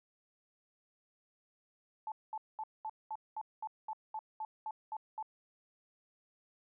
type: tone bursts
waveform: sine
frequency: 871 Hz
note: A5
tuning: 18 cents flat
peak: -37 dBFS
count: 13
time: 2.07-5.227 s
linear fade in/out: 2 ms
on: 49 ms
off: 210 ms
effects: none